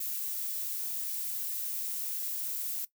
violet noise, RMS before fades -35 dBFS, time 0-2.85 s, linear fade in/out 5 ms, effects noise-tail reverb RT60 0.1 s tail -17 dB re dry

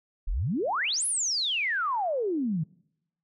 sine exponential two-way sweep, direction up then down, 30.92 to 10850 to 146.3 Hz, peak -25 dBFS, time 0.27-2.64 s, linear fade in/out 10 ms, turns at 1.06 s, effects noise-tail reverb RT60 0.8 s tail -25 dB re dry

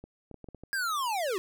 clicks, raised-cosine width 2 ms, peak -31 dBFS, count 7, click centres 0.04 / 0.313 / 0.343 / 0.443 / 0.487 / 0.547 / 0.636 s
square linear sweep, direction down, 1644 to 348.2 Hz, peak -29 dBFS, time 0.73-1.38 s, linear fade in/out 0 ms
effects none

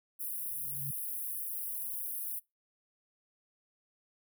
white high-pass noise, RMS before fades -38 dBFS, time 0.19-2.4 s, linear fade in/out 20 ms, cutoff 9700 Hz, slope 96 dB/octave
sine tone with exponential growth, 137.9 Hz, C#3, 9 cents flat, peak -36 dBFS, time 0.4-0.91 s, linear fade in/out 5 ms, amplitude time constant 110 ms
effects noise-tail reverb RT60 0.2 s tail -23 dB re dry

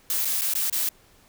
blue noise with dropouts, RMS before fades -25 dBFS, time 0.1-0.89 s, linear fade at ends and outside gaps 2 ms, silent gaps 0.249-0.253 / 0.412-0.417 / 0.538-0.551 / 0.699-0.726 s, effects pink hiss -57 dBFS RMS until 1.28 s

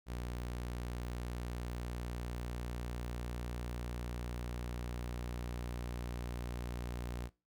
sawtooth tone, 60.1 Hz, B1, 46 cents flat, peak -35 dBFS, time 0.06-7.3 s, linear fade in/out 50 ms, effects noise-tail reverb RT60 0.3 s tail -22 dB re dry

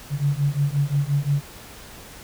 sine beating tone pair, 139.8 / 145.5 Hz, C#3 / D3, +15 / -16 cents, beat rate 5.7 Hz, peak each -22 dBFS, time 0.1-1.43 s, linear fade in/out 50 ms, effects pink hiss -42 dBFS RMS until 2.23 s

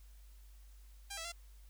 5% pulse tone with pitch steps, 798 / 656 / 685 Hz, G5 / E5 / F5, +31 / -9 / -34 cents, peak -30 dBFS, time 1.1-1.322 s, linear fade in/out 10 ms, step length 74 ms, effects added 50 Hz sine -54 dBFS peak until 1.69 s + white hiss -69 dBFS RMS until 1.69 s

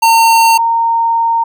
square / sine tone pair in turn, 911 / 920.5 Hz, A#5 / A#5, -40 / -22 cents, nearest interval unison, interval 18 cents, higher second, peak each -6 / -9 dBFS, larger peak first, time 0.02-0.58 / 0.58-1.44 s, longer second, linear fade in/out 10 ms, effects none

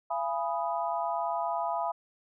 sine chord, F half-diminished seventh, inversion none, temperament equal with one note detuned, 680.9 / 830.6 / 987.8 / 1244.5 Hz, F5 / Ab5 / Cb6 / Eb6, -44 / 0 / 0 / 0 cents, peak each -32 / -34 / -33 / -38 dBFS, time 0.1-1.92 s, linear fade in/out 10 ms, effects none

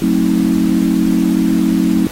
sine chord, F# diminished seventh, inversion none, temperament just, 185 / 222 / 266.4 / 319.7 Hz, F#3 / A3 / C4 / Eb4, 0 / +16 / +31 / +47 cents, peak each -16 dBFS, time 0.02-2.07 s, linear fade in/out 2 ms, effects pink hiss -31 dBFS RMS until 2.11 s + AAC 48 kbps

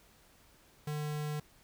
square tone, 150 Hz, D3, 37 cents sharp, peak -35 dBFS, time 0.87-1.4 s, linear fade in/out 5 ms, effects pink hiss -63 dBFS RMS until 1.63 s

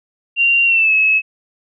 sine tone with pitch glide, 2767 to 2582 Hz, F7 to E7, -17 to -37 cents, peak -10 dBFS, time 0.36-1.22 s, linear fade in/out 50 ms, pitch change -120 cents, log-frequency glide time 0.65-0.93 s, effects none

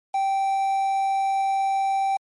triangle tone with quantisation, 780 Hz, G5, 9 cents flat, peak -18 dBFS, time 0.14-2.17 s, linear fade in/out 5 ms, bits 7, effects MP3 48 kbps

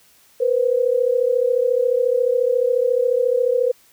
sine tone pair together, 478.8 / 513 Hz, A#4 / C5, +46 / -34 cents, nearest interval minor second, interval 120 cents, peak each -18 dBFS, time 0.4-3.72 s, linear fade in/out 10 ms, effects white hiss -54 dBFS RMS until 3.92 s

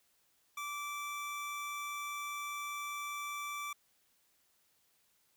25% pulse tone, 1165 Hz, D6, 14 cents flat, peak -35 dBFS, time 0.57-3.73 s, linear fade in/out 5 ms, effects white hiss -73 dBFS RMS until 5.36 s

